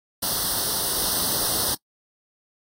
white noise with comb filter, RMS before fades -24 dBFS, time 0.22-1.75 s, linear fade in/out 10 ms, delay 0.21 ms, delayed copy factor +0.95, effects noise-tail reverb RT60 0.1 s tail -24 dB re dry + AAC 48 kbps

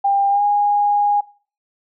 sine tone with pitch glide, 797 to 821.3 Hz, G5 to G#5, +28 to -20 cents, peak -13 dBFS, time 0.04-1.21 s, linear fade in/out 10 ms, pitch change +52 cents, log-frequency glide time 0.29-0.43 s, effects noise-tail reverb RT60 0.4 s tail -21 dB re dry

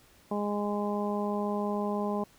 harmonic tone, 206 Hz, G#3, 14 cents flat, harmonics 1 / 2 / 3 / 4 / 5, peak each -31 / -34 / -36 / -37 / -38 dBFS, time 0.31-2.24 s, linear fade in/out 5 ms, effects pink hiss -60 dBFS RMS until 2.38 s

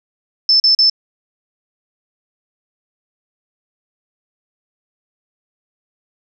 sine tone bursts, 5274 Hz, E8, in tune, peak -8 dBFS, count 3, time 0.49-0.898 s, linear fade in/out 2 ms, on 110 ms, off 39 ms, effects none

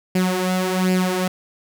sawtooth tone with flanger, 184.5 Hz, F#3, 5 cents flat, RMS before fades -20 dBFS, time 0.15-1.28 s, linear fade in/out 5 ms, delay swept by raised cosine 0.4 to 4 ms, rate 1.3 Hz, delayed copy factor +0.65, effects none

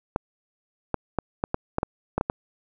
clicks, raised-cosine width 1 ms, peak -9 dBFS, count 10, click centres 0.161 / 0.943 / 1.187 / 1.439 / 1.544 / 1.784 / 1.831 / 2.18 / 2.211 / 2.299 s, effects none

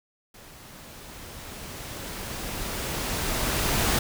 pink noise with level ramp, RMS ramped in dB -48 to -23 dBFS, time 0.34-3.99 s, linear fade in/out 5 ms, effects none

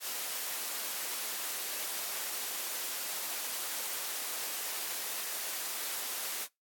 white high-pass noise, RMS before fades -37 dBFS, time 0-6.48 s, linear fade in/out 50 ms, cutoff 380 Hz, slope 12 dB/octave, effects noise-tail reverb RT60 0.2 s tail -24 dB re dry + AAC 64 kbps

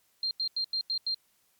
sine tone bursts, 4186 Hz, C8, in tune, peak -27 dBFS, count 6, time 0.23-1.145 s, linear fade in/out 2 ms, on 80 ms, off 87 ms, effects white hiss -69 dBFS RMS until 1.59 s + MP3 96 kbps

